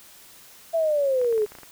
sine linear sweep, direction down, 671 to 411.4 Hz, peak -19 dBFS, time 0.73-1.46 s, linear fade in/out 20 ms
clicks, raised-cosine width 0.5 ms, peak -28 dBFS, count 10, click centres 1.215 / 1.246 / 1.326 / 1.379 / 1.42 / 1.463 / 1.52 / 1.552 / 1.586 / 1.633 s
effects white hiss -49 dBFS RMS until 1.71 s

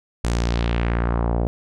sawtooth tone with low-pass filter sweep, 58.27 Hz, A#1, in tune, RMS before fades -21 dBFS, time 0.24-1.47 s, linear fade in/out 0 ms, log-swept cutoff 8800 to 600 Hz, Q 1.7, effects none

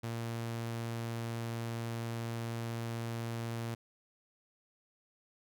sawtooth tone, 115.8 Hz, A#2, 11 cents flat, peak -32 dBFS, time 0.03-3.75 s, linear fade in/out 10 ms, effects none

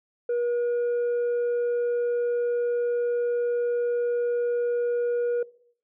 sine tone, 480 Hz, B4, 49 cents flat, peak -20 dBFS, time 0.29-5.43 s, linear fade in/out 5 ms, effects noise-tail reverb RT60 0.6 s tail -21 dB re dry + tanh soft clip ceiling -22 dBFS

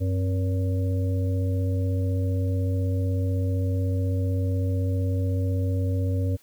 harmonic tone with a mistuned harmonic, 94.4 Hz, F#2, 35 cents sharp, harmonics 1 / 3 / 5 / 6, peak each -22 / -32 / -36 / -38 dBFS, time 0-6.37 s, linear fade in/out 20 ms, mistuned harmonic 3, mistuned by -100 cents, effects white hiss -58 dBFS RMS until 6.42 s

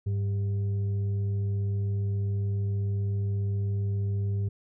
sine tone with frequency modulation, 101.1 Hz, G#2, 46 cents flat, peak -25 dBFS, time 0.06-4.49 s, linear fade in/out 10 ms, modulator 295 Hz, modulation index 0.26, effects none

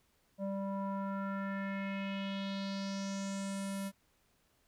square tone with low-pass filter sweep, 196 Hz, G3, in tune, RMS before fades -38 dBFS, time 0.38-3.92 s, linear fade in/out 50 ms, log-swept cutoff 670 to 12000 Hz, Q 3.3, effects pink hiss -73 dBFS RMS until 4.67 s

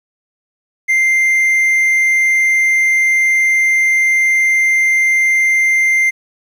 triangle tone, 2093 Hz, C7, in tune, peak -8 dBFS, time 0.88-6.11 s, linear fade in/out 20 ms, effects 8-bit

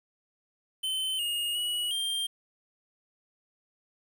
square tone with pitch steps, 3066 / 2855 / 2922 / 3183 Hz, G7 / F7 / F#7 / G7, -39 / +37 / -22 / +26 cents, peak -29 dBFS, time 0.83-2.27 s, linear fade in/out 10 ms, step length 360 ms, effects 10-bit

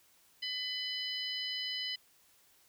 harmonic tone with a mistuned harmonic, 1000 Hz, B5, 21 cents sharp, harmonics 2 / 3 / 4 / 5, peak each -43 / -38 / -42 / -41 dBFS, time 0.42-1.96 s, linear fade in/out 10 ms, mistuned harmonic 4, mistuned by +37 cents, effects white hiss -66 dBFS RMS until 2.68 s

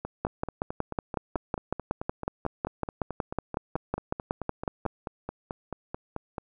two click trains, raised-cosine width 1 ms, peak -13 / -19 dBFS, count 26 / 30, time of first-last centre 0.25-4.863 / 0.05-6.382 s, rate 5.42 / 4.58 Hz, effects none

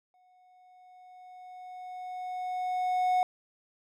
triangle tone with exponential growth, 733 Hz, F#5, 16 cents flat, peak -20 dBFS, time 0.14-3.23 s, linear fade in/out 1 ms, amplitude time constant 670 ms, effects none

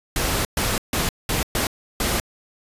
pink noise bursts at uneven times, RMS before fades -22 dBFS, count 6, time 0.16-0.45 / 0.57-0.78 / 0.93-1.09 / 1.29-1.43 / 1.55-1.67 / 2-2.2 s, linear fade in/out 2 ms, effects resampled to 32000 Hz

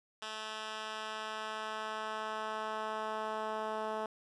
10% pulse tone with band-pass filter sweep, 217.1 Hz, A3, 23 cents flat, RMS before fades -39 dBFS, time 0.22-4.06 s, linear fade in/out 2 ms, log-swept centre 3000 to 710 Hz, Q 0.82, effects resampled to 24000 Hz + 10-bit

